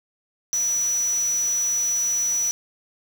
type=tone in noise; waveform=sine; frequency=5900 Hz; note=F#8; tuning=6 cents flat; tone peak=-20 dBFS; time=0.53-2.51 s; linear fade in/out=0 ms; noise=white; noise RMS=-37 dBFS; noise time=0.53-2.51 s; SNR=+14 dB; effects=none